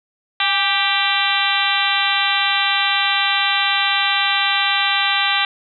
harmonic tone with a mistuned harmonic, 392 Hz, G4, in tune, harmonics 2 / 3 / 4 / 5 / 6 / 7 / 8 / 9 / 10, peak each -24 / -24 / -24 / -24 / -24 / -24 / -24 / -24 / -24 dBFS, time 0.4-5.45 s, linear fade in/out 2 ms, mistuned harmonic 2, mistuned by +51 cents, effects none

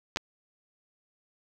clicks, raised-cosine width 0.2 ms, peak -10 / -16 dBFS, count 2, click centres 0.161 / 0.171 s, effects none

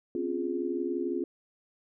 sine chord, Db major seventh, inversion third, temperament equal with one note detuned, 257.6 / 277.2 / 349.2 / 415.3 Hz, C4 / Db4 / F4 / Ab4, -27 / 0 / 0 / 0 cents, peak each -36 / -36 / -31 / -36 dBFS, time 0.15-1.24 s, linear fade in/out 2 ms, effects none

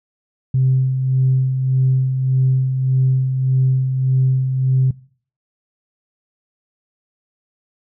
sine tone with tremolo, 130.81 Hz, C3, in tune, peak -10 dBFS, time 0.54-4.91 s, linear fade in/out 5 ms, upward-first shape sine, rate 1.7 Hz, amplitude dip 50%, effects noise-tail reverb RT60 0.5 s tail -22 dB re dry + tanh soft clip ceiling -7 dBFS

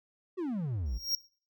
triangle exponential sweep, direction down, 392.6 to 49 Hz, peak -29 dBFS, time 0.37-0.99 s, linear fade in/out 20 ms
square tone with exponential growth, 5588 Hz, F8, in tune, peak -25 dBFS, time 0.86-1.15 s, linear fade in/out 1 ms, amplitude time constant 61 ms
effects noise-tail reverb RT60 0.4 s tail -20 dB re dry

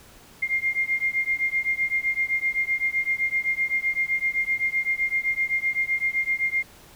sine beating tone pair, 2112 / 2119.8 Hz, C7 / C7, +16 / +22 cents, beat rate 7.8 Hz, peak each -25 dBFS, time 0.42-6.63 s, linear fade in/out 10 ms, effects pink hiss -50 dBFS RMS until 6.95 s

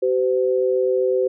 sine tone pair together, 382.2 / 510.2 Hz, G4 / C5, -44 / -44 cents, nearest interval perfect fourth, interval 500 cents, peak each -19 dBFS, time 0.02-1.28 s, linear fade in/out 10 ms, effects none

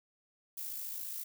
violet noise with amplitude modulation, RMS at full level -39 dBFS, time 0.57-1.24 s, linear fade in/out 10 ms, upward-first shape sine, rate 54.6 Hz, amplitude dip 40%, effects none

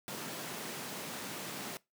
pink high-pass noise, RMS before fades -42 dBFS, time 0.08-1.77 s, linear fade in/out 0 ms, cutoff 150 Hz, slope 24 dB/octave, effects noise-tail reverb RT60 0.2 s tail -21 dB re dry

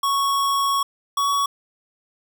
square tone pair in turn, 1108.7 / 1123.5 Hz, C#6 / C#6, 0 / +23 cents, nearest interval unison, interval 23 cents, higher second, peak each -19 dBFS, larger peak neither, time 0.03-0.83 / 1.17-1.46 s, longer first, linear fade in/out 5 ms, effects none

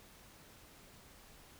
silence, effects pink hiss -59 dBFS RMS until 1.59 s

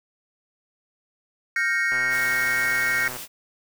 triangle chord, G half-diminished seventh, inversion third, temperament equal with one note detuned, 1396.9 / 1568 / 1864.7 / 2198 Hz, F6 / G6 / Bb6 / Db7, 0 / 0 / 0 / -15 cents, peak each -28 / -25 / -22 / -25 dBFS, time 1.56-3.08 s, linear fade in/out 2 ms
click train, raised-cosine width 0.5 ms, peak -21 dBFS, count 158, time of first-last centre 1.92-3.166 s, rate 126 Hz
white noise, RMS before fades -36 dBFS, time 2.09-3.28 s, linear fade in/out 50 ms
effects none

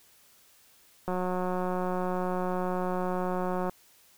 click train, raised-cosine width 1 ms, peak -18 dBFS, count 477, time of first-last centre 1.08-3.695 s, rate 182 Hz, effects white hiss -60 dBFS RMS until 4.17 s

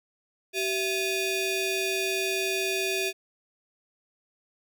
sawtooth ring-modulated tone, 1046.5 Hz, C6, in tune, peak -19 dBFS, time 0.53-3.13 s, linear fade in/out 50 ms, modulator 1430 Hz, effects none

